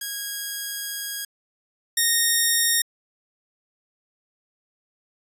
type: tone pair in turn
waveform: 5% pulse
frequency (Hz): 1642 / 1851.6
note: G#6 / A#6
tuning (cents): -20 / -12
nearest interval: major second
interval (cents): 208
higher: second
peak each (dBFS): -17 / -7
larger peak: second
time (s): 0.01-1.25 / 1.97-2.82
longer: first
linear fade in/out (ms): 5
effects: resampled to 32000 Hz